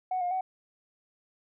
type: tone with pitch steps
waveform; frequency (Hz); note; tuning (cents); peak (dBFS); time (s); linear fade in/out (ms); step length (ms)
sine; 741 / 712 / 750; F#5 / F5 / F#5; +2 / +33 / +23; -26; 0.11-0.41; 5; 100
effects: tanh soft clip ceiling -23 dBFS